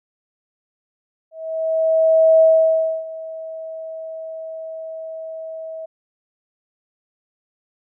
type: tone with ADSR envelope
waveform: sine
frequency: 644 Hz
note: E5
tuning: 41 cents flat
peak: -8 dBFS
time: 1.31-5.86 s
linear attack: 1100 ms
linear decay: 630 ms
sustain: -20 dB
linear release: 10 ms
effects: none